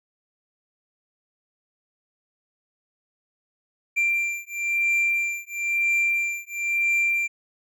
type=beating tone pair; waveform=triangle; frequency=2365 / 2366 Hz; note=D7 / D7; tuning=+12 / +12 cents; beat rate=1 Hz; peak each=-23 dBFS; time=3.96-7.28 s; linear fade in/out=20 ms; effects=none

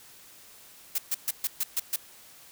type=noise bursts; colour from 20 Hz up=blue; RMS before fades=-27 dBFS; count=7; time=0.95-1.961 s; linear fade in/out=5 ms; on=33 ms; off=130 ms; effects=white hiss -52 dBFS RMS until 2.51 s

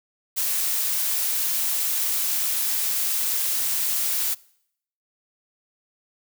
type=noise; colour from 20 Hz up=blue; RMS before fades=-24 dBFS; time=0.36-4.35 s; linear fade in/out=20 ms; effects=noise-tail reverb RT60 0.7 s tail -23 dB re dry

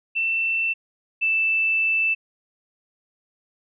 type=tone pair in turn; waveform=sine; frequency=2678 / 2647 Hz; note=E7 / E7; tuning=+27 / +7 cents; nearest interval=unison; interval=20 cents; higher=first; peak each=-20 / -18 dBFS; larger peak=second; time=0.15-0.74 / 1.21-2.15 s; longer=second; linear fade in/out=20 ms; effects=none

